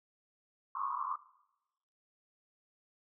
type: band-pass noise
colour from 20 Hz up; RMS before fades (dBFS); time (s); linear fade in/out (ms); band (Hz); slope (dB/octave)
pink; -37; 0.75-1.16; 5; 1000 to 1200; 96
effects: noise-tail reverb RT60 0.9 s tail -19 dB re dry